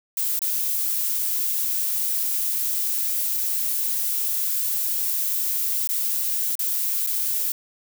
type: noise with dropouts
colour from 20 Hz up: violet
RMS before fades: -24 dBFS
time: 0.17-7.52 s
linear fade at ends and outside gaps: 2 ms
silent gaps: 0.392-0.418 / 5.874-5.89 / 6.554-6.592 / 7.065-7.071 s
effects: none